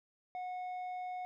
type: tone with low-pass filter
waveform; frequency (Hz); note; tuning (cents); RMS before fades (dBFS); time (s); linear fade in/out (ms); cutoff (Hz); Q
square; 730; F#5; -24; -41; 0.35-1.25; 0; 1500; 1.2
effects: none